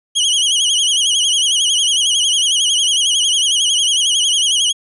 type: tone with vibrato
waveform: sawtooth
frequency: 3095 Hz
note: G7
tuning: 23 cents flat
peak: -9 dBFS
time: 0.15-4.73 s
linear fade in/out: 20 ms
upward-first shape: sine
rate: 11 Hz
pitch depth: 120 cents each way
effects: resampled to 24000 Hz